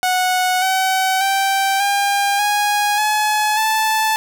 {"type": "tone with pitch steps", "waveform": "sawtooth", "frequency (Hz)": [736, 757.6, 779.8, 802.6, 826.1, 850.3, 875.3], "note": ["F#5", "F#5", "G5", "G5", "G#5", "G#5", "A5"], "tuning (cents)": [-9, 41, -9, 41, -9, 41, -9], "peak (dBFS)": -11, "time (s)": [0.03, 4.16], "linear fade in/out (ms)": 0, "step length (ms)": 590, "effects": []}